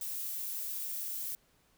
violet noise, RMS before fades -38 dBFS, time 0.01-1.35 s, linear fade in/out 2 ms, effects pink hiss -69 dBFS RMS until 1.77 s

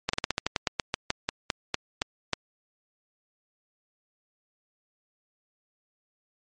slowing click train, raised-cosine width 0.2 ms, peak -7 dBFS, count 17, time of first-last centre 0.09-2.333 s, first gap 44 ms, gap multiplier 1.14, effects MP3 48 kbps

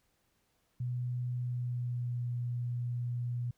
sine tone with pitch glide, 123.47 to 121.35 Hz, B2 to B2, 0 to -30 cents, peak -32 dBFS, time 0.8-3.51 s, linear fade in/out 5 ms, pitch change -30 cents, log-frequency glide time 1.35-2.25 s, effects pink hiss -75 dBFS RMS until 3.57 s

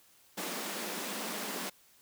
pink high-pass noise, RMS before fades -38 dBFS, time 0.37-1.7 s, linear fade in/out 10 ms, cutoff 180 Hz, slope 96 dB/octave, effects white hiss -63 dBFS RMS until 2.01 s

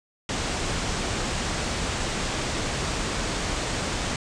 pink low-pass noise, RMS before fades -28 dBFS, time 0.29-4.16 s, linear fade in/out 2 ms, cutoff 8700 Hz, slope 48 dB/octave, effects resampled to 22050 Hz

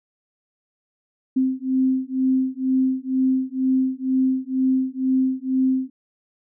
sine beating tone pair, 260 / 262.1 Hz, C4 / C4, -11 / +3 cents, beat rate 2.1 Hz, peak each -21 dBFS, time 1.36-5.9 s, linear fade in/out 10 ms, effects none

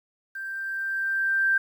sine tone with level ramp, 1574 Hz, G6, 7 cents sharp, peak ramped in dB -32 to -18 dBFS, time 0.35-1.58 s, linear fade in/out 5 ms, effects 9-bit

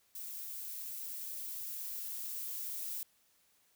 violet noise with level ramp, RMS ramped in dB -44 to -40 dBFS, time 0.15-3.03 s, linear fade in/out 2 ms, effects white hiss -71 dBFS RMS until 3.75 s

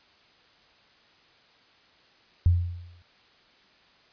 sine tone with exponential decay, 87.31 Hz, F2, in tune, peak -14 dBFS, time 2.46-3.02 s, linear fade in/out 0 ms, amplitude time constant 120 ms, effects white hiss -59 dBFS RMS until 4.12 s + resampled to 11025 Hz

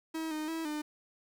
45% pulse tone with pitch steps, 321 / 308.2 / 325.2 / 301.1 Hz, E4 / D#4 / E4 / D4, -46 / -16 / -23 / +43 cents, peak -34 dBFS, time 0.14-0.82 s, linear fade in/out 10 ms, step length 170 ms, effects 10-bit

